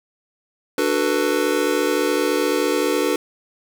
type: chord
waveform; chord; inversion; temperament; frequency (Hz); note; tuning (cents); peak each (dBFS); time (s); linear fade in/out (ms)
square; B minor seventh; first; just; 296.3 / 370.4 / 444.5 / 493.9; D4 / F#4 / A4 / B4; +15 / +2 / +18 / 0; -24; 0.78-3.16; 2
effects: none